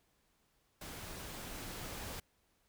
pink noise with level ramp, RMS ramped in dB -47 to -44 dBFS, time 0.81-2.2 s, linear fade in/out 5 ms, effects pink hiss -75 dBFS RMS until 2.68 s

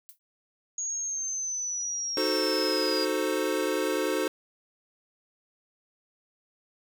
violet noise with exponential decay, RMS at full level -43 dBFS, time 0.09-0.19 s, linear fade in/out 0 ms, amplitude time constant 21 ms
sine linear sweep, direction down, 6680 to 4852 Hz, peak -29 dBFS, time 0.78-3.05 s, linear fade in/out 2 ms
square chord, D# diminished seventh, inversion none, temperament equal with one note detuned, 309.5 / 370 / 440 / 523.3 Hz, D#4 / F#4 / A4 / C5, -9 / 0 / 0 / 0 cents, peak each -32 dBFS, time 2.17-4.28 s, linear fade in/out 2 ms
effects none

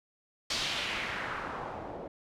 white noise with low-pass filter sweep, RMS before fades -36 dBFS, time 0.5-2.08 s, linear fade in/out 5 ms, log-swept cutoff 4800 to 520 Hz, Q 1.8, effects none

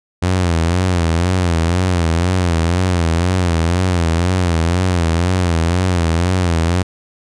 sawtooth tone with vibrato, 87.1 Hz, F2, 4 cents flat, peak -9 dBFS, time 0.22-6.83 s, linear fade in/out 10 ms, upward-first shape sine, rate 2 Hz, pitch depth 110 cents each way, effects resampled to 22050 Hz

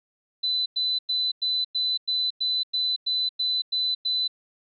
sine tone bursts, 4009 Hz, B7, 25 cents sharp, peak -22 dBFS, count 12, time 0.43-4.279 s, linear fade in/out 10 ms, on 230 ms, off 99 ms, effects none

